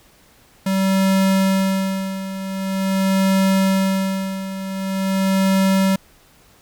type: tone with tremolo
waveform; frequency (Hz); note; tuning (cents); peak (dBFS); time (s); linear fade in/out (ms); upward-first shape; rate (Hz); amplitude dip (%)
square; 192.1; G3; -35; -14; 0.66-5.96; 5; sine; 0.45; 75
effects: pink hiss -52 dBFS RMS until 6.61 s

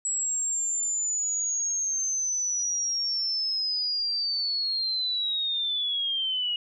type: linear sweep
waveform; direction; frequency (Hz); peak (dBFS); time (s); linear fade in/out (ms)
sine; down; 7770 to 2881; -25; 0.05-6.56; 2
effects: none

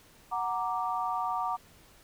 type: chord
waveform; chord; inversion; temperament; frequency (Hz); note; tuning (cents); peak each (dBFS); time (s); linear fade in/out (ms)
sine; Gb augmented; none; equal; 740 / 932.3 / 1174.7; Gb5 / Bb5 / D6; 0 / 0 / 0; -33; 0.31-1.57; 20
effects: pink hiss -58 dBFS RMS until 2.03 s

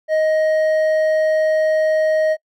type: tone with hard clipping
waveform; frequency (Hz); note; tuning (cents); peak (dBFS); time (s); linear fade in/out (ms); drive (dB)
sine; 626; D#5; +10; -15; 0.08-2.37; 50; 5
effects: noise-tail reverb RT60 0.1 s tail -26 dB re dry

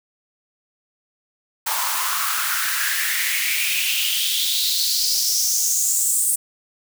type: noise with high-pass filter sweep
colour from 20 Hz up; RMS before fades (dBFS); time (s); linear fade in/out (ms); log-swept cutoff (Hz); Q
white; -21; 1.66-6.36; 10; 910 to 8900; 4.8
effects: none

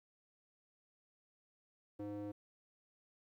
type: tone with band-pass filter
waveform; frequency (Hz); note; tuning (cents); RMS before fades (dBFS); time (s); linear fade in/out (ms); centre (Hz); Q
square; 103.1; G#2; -12; -44; 1.99-2.32; 10; 390; 6.7
effects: 13-bit

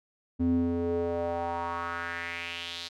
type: tone with band-pass filter sweep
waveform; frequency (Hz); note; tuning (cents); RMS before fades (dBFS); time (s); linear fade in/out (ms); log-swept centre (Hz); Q
square; 85.3; F2; -40; -31; 0.39-2.89; 20; 220 to 4200; 3.4
effects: none

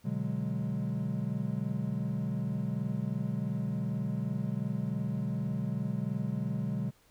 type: chord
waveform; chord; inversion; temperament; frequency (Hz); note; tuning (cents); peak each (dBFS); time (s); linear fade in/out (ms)
triangle; G# half-diminished seventh; first; equal; 123.47 / 146.83 / 185 / 207.7; B2 / D3 / F#3 / G#3; 0 / 0 / 0 / 0; -34; 0.04-6.91; 20
effects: pink hiss -65 dBFS RMS until 7.1 s

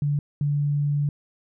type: tone pair in turn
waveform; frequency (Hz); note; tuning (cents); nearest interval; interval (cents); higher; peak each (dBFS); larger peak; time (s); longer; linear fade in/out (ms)
sine; 145 / 145; D3 / D3; -22 / -22; unison; 0; neither; -20; neither; 0.02-0.19 / 0.41-1.09; second; 2
effects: none

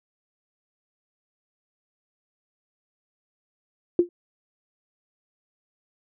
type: tone with exponential decay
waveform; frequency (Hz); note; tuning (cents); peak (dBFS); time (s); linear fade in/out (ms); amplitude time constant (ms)
sine; 349.2; F4; 0; -10; 3.99-4.09; 2; 21
effects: none

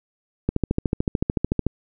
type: click train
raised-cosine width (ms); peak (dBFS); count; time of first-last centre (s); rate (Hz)
3; -7; 17; 0.49-1.666; 13.6
effects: none

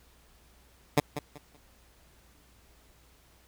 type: tone with echo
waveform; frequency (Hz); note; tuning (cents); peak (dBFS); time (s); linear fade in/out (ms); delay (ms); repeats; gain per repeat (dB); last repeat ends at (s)
10% pulse; 146.5; D3; -4; -11; 0.97-1; 5; 190; 3; -12; 1.57
effects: added 60 Hz sine -62 dBFS peak until 3.47 s + pink hiss -62 dBFS RMS until 3.47 s

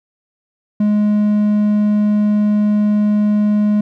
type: tone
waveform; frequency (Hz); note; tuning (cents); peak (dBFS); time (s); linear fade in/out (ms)
triangle; 209.1; G#3; +12; -9; 0.8-3.81; 5
effects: none

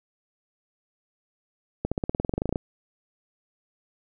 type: accelerating click train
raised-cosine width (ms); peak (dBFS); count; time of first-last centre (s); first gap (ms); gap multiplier
2; -12; 16; 1.85-2.558; 66; 0.95
effects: none

